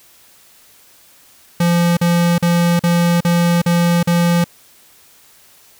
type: tone bursts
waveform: square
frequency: 172.2 Hz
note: F3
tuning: 24 cents flat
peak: -12 dBFS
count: 7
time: 1.6-4.442 s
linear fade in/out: 5 ms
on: 370 ms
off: 42 ms
effects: white hiss -48 dBFS RMS until 5.79 s